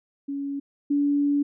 sine tone pair in turn, 280.2 / 286.6 Hz, C#4 / D4, +19 / -42 cents, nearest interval unison, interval 39 cents, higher second, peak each -27 / -19 dBFS, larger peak second, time 0.28-0.6 / 0.9-1.43 s, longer second, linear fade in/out 10 ms, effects none

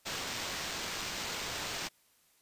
white noise with sample-and-hold, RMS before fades -38 dBFS, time 0.05-1.89 s, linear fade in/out 20 ms, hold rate 11025 Hz, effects white hiss -68 dBFS RMS until 2.41 s + resampled to 32000 Hz

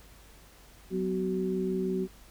sine tone cluster, 186.1 / 252.1 / 375.5 Hz, F#3 / B3 / F#4, +10 / +36 / +26 cents, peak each -31 / -36 / -30 dBFS, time 0.9-2.08 s, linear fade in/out 50 ms, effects added 50 Hz sine -55 dBFS peak until 2.3 s + pink hiss -56 dBFS RMS until 2.3 s

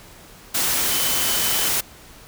sine tone in noise, 3037 Hz, F#7, 44 cents sharp, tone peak -29 dBFS, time 0.91-1.69 s, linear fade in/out 10 ms, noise white, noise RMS -21 dBFS, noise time 0.54-1.81 s, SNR -11 dB, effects pink hiss -45 dBFS RMS until 2.27 s

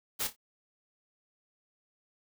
white noise with echo, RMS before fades -32 dBFS, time 0.19-0.28 s, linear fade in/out 20 ms, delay 28 ms, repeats 3, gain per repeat -11 dB, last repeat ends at 0.364 s, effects none

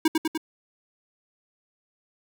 square tone with echo, 319 Hz, D#4, 43 cents sharp, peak -17 dBFS, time 0.05-0.08 s, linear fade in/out 5 ms, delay 99 ms, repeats 3, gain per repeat -3 dB, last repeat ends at 0.377 s, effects none

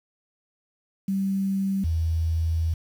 sine tone pair in turn, 194.3 / 81.69 Hz, G3 / E2, -15 / -15 cents, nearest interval octave + minor third, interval 1500 cents, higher first, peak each -22 / -21 dBFS, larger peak second, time 1.08-1.84 / 1.84-2.74 s, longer second, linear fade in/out 5 ms, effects 8-bit

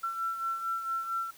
sine beating tone pair, 1349 / 1353.4 Hz, E6 / E6, +40 / +45 cents, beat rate 4.4 Hz, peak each -31 / -39 dBFS, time 0.03-1.31 s, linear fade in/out 10 ms, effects white hiss -55 dBFS RMS until 1.37 s

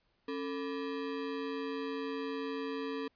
square ring-modulated tone, 360.3 Hz, F#4, 46 cents flat, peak -33 dBFS, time 0.28-3.08 s, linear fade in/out 5 ms, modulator 85.7 Hz, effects pink hiss -75 dBFS RMS until 3.15 s + resampled to 11025 Hz

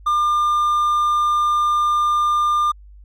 triangle tone, 1200 Hz, D6, 37 cents sharp, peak -13 dBFS, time 0.06-2.72 s, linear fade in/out 10 ms, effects added 50 Hz sine -40 dBFS peak until 3.04 s

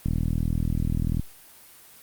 click train, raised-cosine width 5 ms, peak -13 dBFS, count 47, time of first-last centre 0.06-1.196 s, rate 40.5 Hz, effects white hiss -50 dBFS RMS until 2.02 s + Opus 32 kbps

